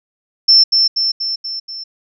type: tone with echo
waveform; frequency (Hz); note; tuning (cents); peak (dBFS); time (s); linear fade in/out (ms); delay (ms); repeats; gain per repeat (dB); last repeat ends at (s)
sine; 5350; E8; +25; -5; 0.48-0.64; 10; 240; 5; -4; 1.84
effects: none